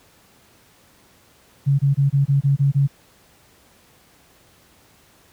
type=tone bursts; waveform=sine; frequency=139.4 Hz; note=C#3; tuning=10 cents sharp; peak=-13 dBFS; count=8; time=1.66-2.875 s; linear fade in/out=20 ms; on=130 ms; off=25 ms; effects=pink hiss -54 dBFS RMS until 5.32 s + high-pass 60 Hz 12 dB/octave